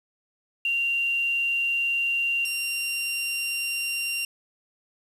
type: tone pair in turn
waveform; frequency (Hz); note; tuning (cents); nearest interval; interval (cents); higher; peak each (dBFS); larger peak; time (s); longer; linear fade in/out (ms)
sine / sawtooth; 2769 / 2769; F7 / F7; -15 / -15; unison; 0; neither; -22 / -23; first; 0.65-2.45 / 2.45-4.25; neither; 2
effects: resampled to 32000 Hz + 8-bit